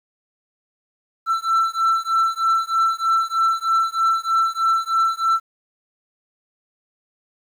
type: beating tone pair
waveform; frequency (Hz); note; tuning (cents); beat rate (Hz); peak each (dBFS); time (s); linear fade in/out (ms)
triangle; 1335 / 1338.2; E6 / E6; +22 / +26; 3.2; -18 / -18; 1.26-5.4; 50
effects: 9-bit